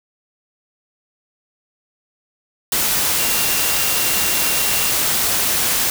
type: tone in noise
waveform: sine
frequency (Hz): 2760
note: F7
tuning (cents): -21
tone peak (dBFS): -28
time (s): 3.19-4.91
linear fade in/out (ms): 2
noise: white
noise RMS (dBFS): -18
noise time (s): 2.72-5.9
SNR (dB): -13
effects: none